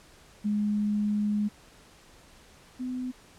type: tone pair in turn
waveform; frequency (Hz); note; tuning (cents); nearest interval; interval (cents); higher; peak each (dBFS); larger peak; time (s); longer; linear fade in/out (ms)
sine; 208.4 / 252.8; G#3 / B3; +6 / +41; minor third; 335; second; -24 / -30; first; 0.44-1.49 / 2.79-3.12; first; 20
effects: pink hiss -55 dBFS RMS until 3.38 s + low-pass 10000 Hz 12 dB/octave